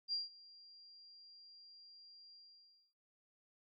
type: tone with ADSR envelope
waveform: sine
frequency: 4768 Hz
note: D8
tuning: 25 cents sharp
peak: -34 dBFS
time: 0.08-2.94 s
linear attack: 48 ms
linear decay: 160 ms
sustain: -23 dB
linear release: 600 ms
effects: none